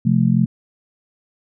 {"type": "chord", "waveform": "sine", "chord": "F major", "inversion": "second", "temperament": "just", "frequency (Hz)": [130.96, 174.61, 218.3], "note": ["C3", "F3", "A3"], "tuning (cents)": [2, 0, -13], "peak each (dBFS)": -17, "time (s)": [0.05, 0.46], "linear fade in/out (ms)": 10, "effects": []}